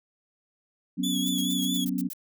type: chord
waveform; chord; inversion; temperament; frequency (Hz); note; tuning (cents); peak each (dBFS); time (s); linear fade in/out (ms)
sine; F# suspended fourth; none; equal; 185 / 246.9 / 277.2; F#3 / B3 / C#4; 0 / 0 / 0; -30; 0.97-2.09; 20
type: tone with vibrato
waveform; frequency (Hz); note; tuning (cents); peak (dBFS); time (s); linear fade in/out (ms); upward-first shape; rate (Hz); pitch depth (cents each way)
sawtooth; 3400; G#7; +40; -26; 1.03-1.85; 10; sine; 4.6; 43
type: noise bursts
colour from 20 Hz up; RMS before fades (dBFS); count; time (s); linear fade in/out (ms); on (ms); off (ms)
violet; -37; 8; 1.26-2.134; 2; 34; 86
effects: none